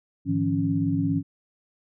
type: tone cluster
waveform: sine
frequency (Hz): 105.2 / 152.4 / 169.8 / 276.5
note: G#2 / D#3 / F3 / C#4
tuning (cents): +23 / -36 / -48 / -4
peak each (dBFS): -29 / -30 / -27 / -24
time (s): 0.25-1.23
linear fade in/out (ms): 50
effects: none